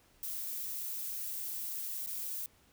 violet noise with dropouts, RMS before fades -39 dBFS, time 0.23-2.46 s, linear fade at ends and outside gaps 0 ms, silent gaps 2.062-2.073 s, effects pink hiss -66 dBFS RMS until 2.72 s

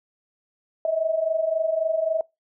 sine tone pair together, 625 / 648.7 Hz, D#5 / E5, +8 / -28 cents, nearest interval minor second, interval 64 cents, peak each -26 / -22 dBFS, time 0.85-2.21 s, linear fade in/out 2 ms, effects noise-tail reverb RT60 0.2 s tail -23 dB re dry

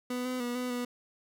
30% pulse tone with pitch steps, 248.3 / 253.4 / 242.4 / 249.7 / 244.8 Hz, B3 / B3 / B3 / B3 / B3, +9 / +45 / -32 / +19 / -15 cents, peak -29 dBFS, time 0.1-0.85 s, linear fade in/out 5 ms, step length 150 ms, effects none

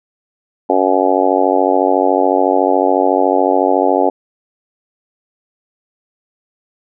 harmonic tone, 93.9 Hz, F#2, 26 cents sharp, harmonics 3 / 4 / 5 / 6 / 7 / 8 / 9, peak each -18 / -18 / -18 / -18 / -18 / -18 / -18 dBFS, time 0.69-4.1 s, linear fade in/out 10 ms, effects none

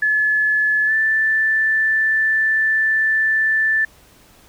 sine tone with pitch glide, 1717 to 1762.2 Hz, A6 to A6, -43 to +2 cents, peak -14 dBFS, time 0.02-3.85 s, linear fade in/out 5 ms, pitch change +45 cents, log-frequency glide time 0.86-0.93 s, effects pink hiss -50 dBFS RMS until 4.48 s

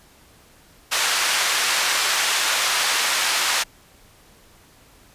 pink band-pass noise, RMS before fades -21 dBFS, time 0.91-3.64 s, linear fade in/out 20 ms, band 1200 to 8400 Hz, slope 12 dB/octave, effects pink hiss -52 dBFS RMS until 5.14 s + resampled to 32000 Hz

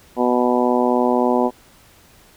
harmonic tone, 123.47 Hz, B2, in tune, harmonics 2 / 3 / 4 / 5 / 6 / 7 / 8, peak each -19 / -21 / -22 / -23 / -24 / -24 / -25 dBFS, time 0.16-1.51 s, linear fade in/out 50 ms, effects pink hiss -50 dBFS RMS until 2.36 s

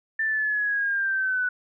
sine linear sweep, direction down, 1783 to 1480 Hz, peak -22 dBFS, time 0.19-1.49 s, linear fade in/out 5 ms, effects none

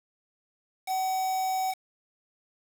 triangle tone with quantisation, 756 Hz, F#5, 37 cents sharp, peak -24 dBFS, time 0.86-1.75 s, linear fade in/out 50 ms, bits 6, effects none

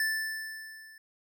square tone with level ramp, 1760 Hz, A6, in tune, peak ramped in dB -26 to -51 dBFS, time 0-0.98 s, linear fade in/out 2 ms, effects none

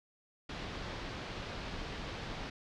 pink low-pass noise, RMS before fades -42 dBFS, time 0.49-2.5 s, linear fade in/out 5 ms, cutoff 4700 Hz, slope 24 dB/octave, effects none

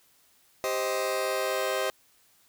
sawtooth chord, C minor, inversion second, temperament just, 392.4 / 523.3 / 627.9 Hz, G4 / C5 / Eb5, +2 / 0 / +16 cents, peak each -29 / -26 / -27 dBFS, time 0.64-1.9 s, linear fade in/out 0 ms, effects white hiss -63 dBFS RMS until 2.48 s

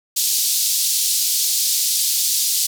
pink band-pass noise, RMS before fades -19 dBFS, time 0.16-2.67 s, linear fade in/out 10 ms, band 4200 to 16000 Hz, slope 24 dB/octave, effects none

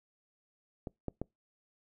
clicks, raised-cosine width 2 ms, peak -25 / -22 / -22 dBFS, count 3, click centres 0.872 / 1.083 / 1.216 s, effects noise-tail reverb RT60 0.2 s tail -26 dB re dry

